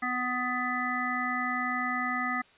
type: harmonic tone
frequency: 249.4 Hz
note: B3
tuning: 17 cents sharp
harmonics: 1 / 3 / 5 / 7 / 8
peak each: -35 / -36 / -32 / -37 / -33 dBFS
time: 0.02-2.42 s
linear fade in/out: 10 ms
effects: white hiss -59 dBFS RMS until 2.57 s + resampled to 8000 Hz